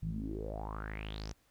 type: tone with low-pass filter sweep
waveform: sawtooth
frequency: 53 Hz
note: G#1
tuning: 36 cents sharp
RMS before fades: -40 dBFS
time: 0.02-1.33 s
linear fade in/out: 5 ms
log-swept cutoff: 140 to 6300 Hz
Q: 7.7
effects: pink hiss -71 dBFS RMS until 1.5 s